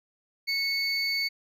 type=tone pair together; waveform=triangle; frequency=2200 / 4516 Hz; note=C#7 / C#8; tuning=-14 / +31 cents; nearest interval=octave; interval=1245 cents; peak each=-27 / -27 dBFS; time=0.47-1.29 s; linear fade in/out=20 ms; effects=none